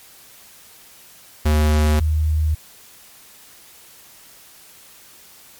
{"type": "tone pair in turn", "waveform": ["square", "sine"], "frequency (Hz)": [76, 77.51], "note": ["D#2", "D#2"], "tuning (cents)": [-40, -6], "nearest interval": "unison", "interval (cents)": 34, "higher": "second", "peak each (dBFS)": [-14, -15], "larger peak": "first", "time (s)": [[1.45, 2], [2, 2.55]], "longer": "neither", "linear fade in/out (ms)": 10, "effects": ["white hiss -46 dBFS RMS until 5.59 s", "MP3 96 kbps"]}